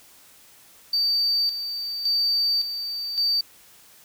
triangle tone with tremolo, 4618 Hz, D8, 30 cents flat, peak -17 dBFS, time 0.93-3.41 s, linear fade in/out 5 ms, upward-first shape square, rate 0.89 Hz, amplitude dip 65%, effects tanh soft clip ceiling -15 dBFS + white hiss -52 dBFS RMS until 4.04 s

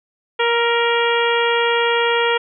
harmonic tone with a mistuned harmonic, 470 Hz, A#4, 14 cents sharp, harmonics 1 / 2 / 3 / 4 / 5 / 6 / 7, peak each -18 / -21 / -23 / -24 / -25 / -26 / -26 dBFS, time 0.39-2.38 s, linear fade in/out 10 ms, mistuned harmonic 3, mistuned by -24 cents, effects none

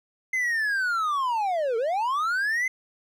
triangle linear two-way sweep, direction down then up, 2079 to 436.6 to 2079 Hz, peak -21 dBFS, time 0.33-2.68 s, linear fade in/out 5 ms, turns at 1.77 s, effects none

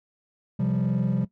triangle chord, C suspended fourth, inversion none, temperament equal, 130.81 / 174.61 / 196 Hz, C3 / F3 / G3, 0 / 0 / 0 cents, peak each -23 dBFS, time 0.59-1.25 s, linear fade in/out 10 ms, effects noise-tail reverb RT60 0.1 s tail -17 dB re dry + tanh soft clip ceiling -16 dBFS

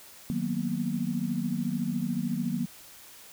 sine chord, B major seventh, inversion first, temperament equal, 155.56 / 185 / 233.1 / 246.9 Hz, D#3 / F#3 / A#3 / B3, 0 / 0 / 0 / 0 cents, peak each -35 / -32 / -31 / -34 dBFS, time 0.3-2.66 s, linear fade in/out 0 ms, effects white hiss -50 dBFS RMS until 3.32 s

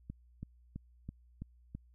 click train, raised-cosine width 5 ms, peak -29 dBFS, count 6, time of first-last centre 0.1-1.75 s, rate 3.03 Hz, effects added 60 Hz sine -60 dBFS peak until 1.94 s

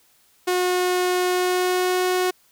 sawtooth tone with pitch glide, 362.3 to 365.9 Hz, F#4 to F#4, -36 to -19 cents, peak -15 dBFS, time 0.47-2.31 s, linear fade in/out 10 ms, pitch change +17 cents, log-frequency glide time 1.28-2.03 s, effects white hiss -59 dBFS RMS until 2.51 s

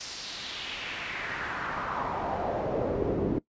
brown noise with band-pass filter sweep, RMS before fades -32 dBFS, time 0-3.39 s, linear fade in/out 10 ms, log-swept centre 5600 to 320 Hz, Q 2.4, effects noise-tail reverb RT60 0.1 s tail -19 dB re dry + resampled to 16000 Hz

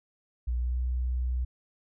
sine tone with pitch glide, 60.4 to 62.24 Hz, B1 to B1, -38 to +14 cents, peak -26 dBFS, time 0.47-1.45 s, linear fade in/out 10 ms, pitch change +52 cents, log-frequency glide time 0.58-0.78 s, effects none

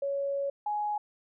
sine tone pair in turn, 558 / 836.1 Hz, C#5 / G#5, +11 / +11 cents, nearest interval perfect fifth, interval 700 cents, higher second, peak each -28 dBFS, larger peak neither, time 0.02-0.5 / 0.66-0.98 s, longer first, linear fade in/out 5 ms, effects none

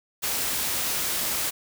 white noise, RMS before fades -27 dBFS, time 0.22-1.51 s, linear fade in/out 20 ms, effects none

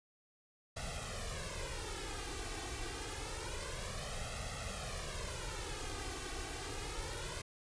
pink noise with flanger, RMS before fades -42 dBFS, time 0.76-7.42 s, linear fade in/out 10 ms, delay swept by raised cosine 1.5 to 2.6 ms, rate 0.27 Hz, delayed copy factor +0.85, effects resampled to 22050 Hz

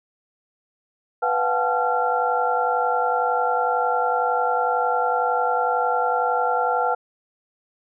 sine tone cluster, 494 / 709 / 760 / 862 / 1374 Hz, B4 / F5 / F#5 / A5 / F6, 0 / +26 / +46 / -36 / -29 cents, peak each -25 dBFS, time 1.22-6.95 s, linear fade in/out 10 ms, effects none

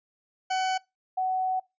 40% pulse / sine tone pair in turn, 752 / 748.1 Hz, F#5 / F#5, +28 / +19 cents, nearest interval unison, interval 9 cents, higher first, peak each -24 dBFS, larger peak neither, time 0.5-0.78 / 1.17-1.6 s, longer second, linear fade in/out 10 ms, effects noise-tail reverb RT60 0.2 s tail -22 dB re dry + resampled to 16000 Hz

